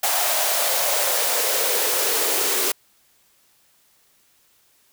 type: noise with high-pass filter sweep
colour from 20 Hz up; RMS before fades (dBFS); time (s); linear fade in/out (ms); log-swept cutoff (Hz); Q
white; -21; 0.03-2.72; 5; 720 to 380; 4
effects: white hiss -60 dBFS RMS until 4.92 s